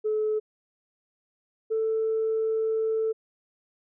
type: tone pair in turn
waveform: sine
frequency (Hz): 430 / 442.6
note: A4 / A4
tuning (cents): -40 / +10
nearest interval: minor second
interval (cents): 50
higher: second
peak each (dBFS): -22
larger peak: neither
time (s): 0.04-0.4 / 1.7-3.13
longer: second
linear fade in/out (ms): 20
effects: tanh soft clip ceiling -19 dBFS